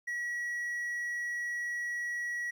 triangle tone, 1923 Hz, B6, 47 cents flat, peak -31 dBFS, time 0.07-2.51 s, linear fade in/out 10 ms, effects 12-bit

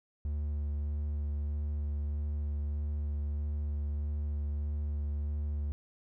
triangle tone with vibrato, 73.42 Hz, D2, in tune, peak -29 dBFS, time 0.25-5.72 s, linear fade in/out 0 ms, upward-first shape sine, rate 1.6 Hz, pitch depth 13 cents each way, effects none

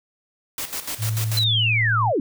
white noise with tremolo, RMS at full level -28 dBFS, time 0.58-1.44 s, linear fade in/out 2 ms, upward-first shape square, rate 6.8 Hz, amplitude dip 70%
sine tone with pitch glide, 110 to 112.18 Hz, A2 to A2, 0 to +34 cents, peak -21 dBFS, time 0.98-2.13 s, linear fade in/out 50 ms, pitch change +34 cents, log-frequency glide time 1.39-1.63 s
sine linear sweep, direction down, 4105 to 233.1 Hz, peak -18 dBFS, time 1.37-2.2 s, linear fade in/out 2 ms
effects none

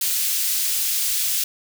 white high-pass noise, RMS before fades -22 dBFS, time 0.01-1.44 s, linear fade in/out 5 ms, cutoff 3100 Hz, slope 12 dB/octave, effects none

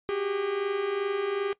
45% pulse tone pair together, 380.2 / 402.8 Hz, F#4 / G4, +47 / +47 cents, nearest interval minor second, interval 100 cents, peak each -33 / -28 dBFS, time 0.09-1.53 s, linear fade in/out 0 ms, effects noise-tail reverb RT60 0.1 s tail -19 dB re dry + resampled to 8000 Hz

